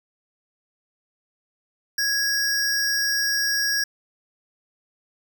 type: tone pair together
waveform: square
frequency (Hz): 1661.2 / 5588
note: G#6 / F8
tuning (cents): 0 / 0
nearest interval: octave + major sixth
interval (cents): 2100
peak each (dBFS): -24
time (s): 1.98-3.84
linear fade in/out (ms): 5
effects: none